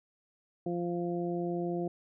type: harmonic tone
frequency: 173.8 Hz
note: F3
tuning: 8 cents flat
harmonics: 1 / 2 / 3 / 4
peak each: -35 / -33 / -41 / -40 dBFS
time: 0.66-1.88 s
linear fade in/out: 5 ms
effects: none